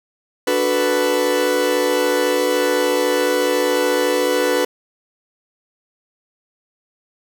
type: chord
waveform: 40% pulse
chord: B minor seventh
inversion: first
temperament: equal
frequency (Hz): 293.7 / 370 / 440 / 493.9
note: D4 / F#4 / A4 / B4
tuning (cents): 0 / 0 / 0 / 0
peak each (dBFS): -23 / -22 / -23 / -17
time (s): 0.47-4.65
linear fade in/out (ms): 5
effects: none